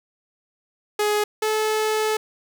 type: tone pair in turn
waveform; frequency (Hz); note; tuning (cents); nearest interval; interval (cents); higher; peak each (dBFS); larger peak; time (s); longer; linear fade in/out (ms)
sawtooth; 418.9 / 432.7; G#4 / A4; +15 / -29; minor second; 56; second; -15 / -16; first; 0.99-1.24 / 1.42-2.17; second; 5
effects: none